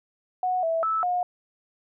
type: tone with pitch steps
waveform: sine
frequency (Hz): 735 / 656 / 1310 / 718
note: F#5 / E5 / E6 / F5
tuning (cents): -12 / -9 / -11 / +48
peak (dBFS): -22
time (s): 0.43-1.23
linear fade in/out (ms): 2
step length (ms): 200
effects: none